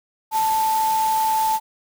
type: tone in noise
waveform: sine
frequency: 880 Hz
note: A5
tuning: in tune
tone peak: -17 dBFS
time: 0.31-1.6 s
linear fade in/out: 50 ms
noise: white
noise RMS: -31 dBFS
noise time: 0.31-1.6 s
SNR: +11 dB
effects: none